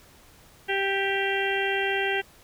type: harmonic tone with a mistuned harmonic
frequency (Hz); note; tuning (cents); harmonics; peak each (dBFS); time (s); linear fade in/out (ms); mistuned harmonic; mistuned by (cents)
392; G4; 0; 1 / 2 / 4 / 5 / 6 / 7 / 8; -28 / -31 / -30 / -31 / -36 / -32 / -35; 0.68-2.22; 20; 8; +26
effects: pink hiss -54 dBFS RMS until 2.43 s